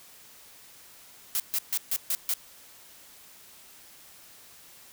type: noise bursts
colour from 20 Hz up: blue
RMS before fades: -27 dBFS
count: 6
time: 1.35-2.338 s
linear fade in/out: 0 ms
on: 48 ms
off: 140 ms
effects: white hiss -52 dBFS RMS until 4.92 s